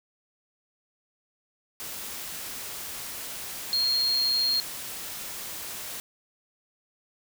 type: tone in noise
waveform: sine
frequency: 4241 Hz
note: C8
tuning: 23 cents sharp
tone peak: -22 dBFS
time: 3.73-4.6 s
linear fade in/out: 0 ms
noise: white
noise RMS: -37 dBFS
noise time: 1.8-6 s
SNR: +12 dB
effects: none